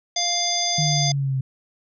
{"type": "harmonic tone", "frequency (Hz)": 698.5, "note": "F5", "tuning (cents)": 0, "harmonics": [1, 3, 5, 7, 9], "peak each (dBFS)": [-27, -32, -27, -24, -26], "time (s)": [0.16, 1.12], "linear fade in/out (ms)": 5}
{"type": "exponential sweep", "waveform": "sine", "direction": "down", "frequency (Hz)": [155.56, 130.81], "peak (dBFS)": -20, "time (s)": [0.78, 1.41], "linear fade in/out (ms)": 5}
{"effects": []}